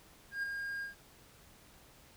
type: tone with ADSR envelope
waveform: triangle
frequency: 1617 Hz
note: G#6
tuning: 47 cents flat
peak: -30 dBFS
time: 0.31-0.95 s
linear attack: 120 ms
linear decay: 11 ms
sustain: -5 dB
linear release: 130 ms
effects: pink hiss -60 dBFS RMS until 2.16 s